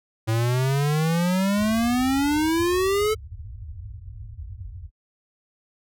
square exponential sweep, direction up, 109.9 to 440 Hz, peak -20 dBFS, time 0.27-3.15 s, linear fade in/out 20 ms
pink low-pass noise, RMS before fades -33 dBFS, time 1.56-4.9 s, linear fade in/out 50 ms, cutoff 110 Hz, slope 96 dB/octave
effects high-pass 60 Hz 12 dB/octave

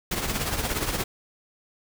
pink noise with tremolo, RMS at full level -25 dBFS, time 0.11-1.04 s, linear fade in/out 5 ms, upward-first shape triangle, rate 17 Hz, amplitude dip 65%, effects none

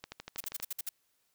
click train, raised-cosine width 0.2 ms, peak -24 dBFS, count 8, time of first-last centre 0.04-0.6 s, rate 12.5 Hz
blue noise bursts, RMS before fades -36 dBFS, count 7, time 0.38-0.891 s, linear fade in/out 5 ms, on 25 ms, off 56 ms
effects white hiss -75 dBFS RMS until 1.34 s

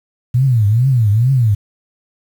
sine tone with vibrato, 117.4 Hz, A#2, 13 cents sharp, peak -9 dBFS, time 0.34-1.55 s, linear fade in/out 10 ms, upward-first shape triangle, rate 2.3 Hz, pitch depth 290 cents each way, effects 7-bit

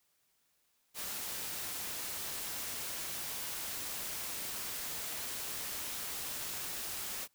white noise, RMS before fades -40 dBFS, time 0.94-7.28 s, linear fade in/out 50 ms, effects white hiss -75 dBFS RMS until 7.34 s

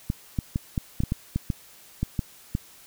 clicks, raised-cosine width 5 ms, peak -12 dBFS, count 12, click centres 0.101 / 0.388 / 0.559 / 0.778 / 1.004 / 1.036 / 1.121 / 1.36 / 1.502 / 2.03 / 2.192 / 2.551 s, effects white hiss -51 dBFS RMS until 2.86 s

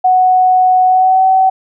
sine tone with pitch glide, 740 to 758.6 Hz, F#5 to F#5, 0 to +43 cents, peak -6 dBFS, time 0.04-1.5 s, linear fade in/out 10 ms, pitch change +43 cents, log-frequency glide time 0.86-1.24 s, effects none

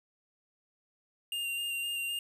square tone with vibrato, 2794 Hz, F7, in tune, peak -33 dBFS, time 1.32-2.19 s, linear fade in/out 2 ms, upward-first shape square, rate 3.9 Hz, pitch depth 14 cents each way, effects 10-bit

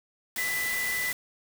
sine tone in noise, 1991 Hz, B6, 14 cents sharp, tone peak -28 dBFS, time 0.38-1.12 s, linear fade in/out 2 ms, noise white, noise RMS -34 dBFS, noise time 0.36-1.13 s, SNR +3 dB, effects none

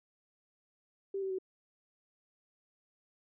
sine tone with pitch steps, 392 / 383.9 / 376 Hz, G4 / G4 / F#4, 0 / -36 / +28 cents, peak -33 dBFS, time 1.14-1.386 s, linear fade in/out 5 ms, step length 82 ms, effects none

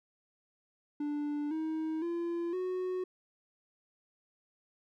triangle tone with pitch steps, 293.7 / 316.6 / 341.3 / 367.9 Hz, D4 / D#4 / F4 / F#4, 0 / +30 / -40 / -10 cents, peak -30 dBFS, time 1-3.04 s, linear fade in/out 5 ms, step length 510 ms, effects none

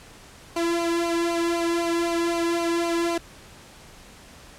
sawtooth tone with flanger, 338.8 Hz, E4, 48 cents sharp, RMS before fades -24 dBFS, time 0.56-3.18 s, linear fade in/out 5 ms, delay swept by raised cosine 0.55 to 1.65 ms, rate 3.9 Hz, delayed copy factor -0.75, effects pink hiss -47 dBFS RMS until 4.58 s + low-pass 10000 Hz 12 dB/octave

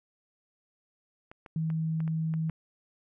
clicks, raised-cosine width 0.5 ms, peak -31 dBFS, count 7, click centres 1.315 / 1.462 / 1.702 / 2.004 / 2.078 / 2.339 / 2.496 s
sine tone, 160.3 Hz, E3, 48 cents flat, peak -27 dBFS, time 1.56-2.5 s, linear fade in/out 2 ms
effects none

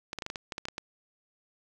clicks, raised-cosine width 0.2 ms, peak -18 dBFS, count 11, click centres 0.131 / 0.187 / 0.222 / 0.264 / 0.301 / 0.358 / 0.522 / 0.581 / 0.654 / 0.685 / 0.781 s, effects 8-bit

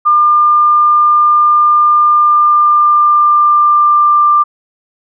sine tone with pitch glide, 1200 to 1187.6 Hz, D6 to D6, +37 to +19 cents, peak -5 dBFS, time 0.05-4.44 s, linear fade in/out 20 ms, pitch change -18 cents, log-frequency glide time 2.14-4.33 s, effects none

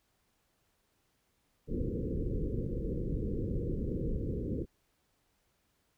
pink low-pass noise, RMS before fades -34 dBFS, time 1.67-4.66 s, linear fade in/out 50 ms, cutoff 510 Hz, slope 96 dB/octave, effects pink hiss -75 dBFS RMS until 5.97 s

